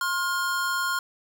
square tone pair together, 1062 / 1417.6 Hz, C6 / F6, +25 / +25 cents, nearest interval perfect fourth, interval 500 cents, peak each -29 / -27 dBFS, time 0.01-0.99 s, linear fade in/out 2 ms, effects none

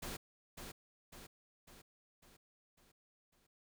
pink noise with echo, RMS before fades -44 dBFS, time 0.02-0.17 s, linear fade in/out 10 ms, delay 550 ms, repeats 6, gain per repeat -5 dB, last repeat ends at 3.47 s, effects none

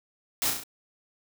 white noise with echo, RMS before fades -27 dBFS, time 0.42-0.5 s, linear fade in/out 0 ms, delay 34 ms, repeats 4, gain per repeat -4 dB, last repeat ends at 0.636 s, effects none

